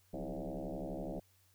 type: tone with frequency modulation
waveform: sine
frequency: 175.3 Hz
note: F3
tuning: 7 cents sharp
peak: -38 dBFS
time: 0.13-1.2 s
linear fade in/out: 10 ms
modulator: 72.4 Hz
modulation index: 7
effects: added 94 Hz sine -70 dBFS peak until 1.54 s + white hiss -71 dBFS RMS until 1.54 s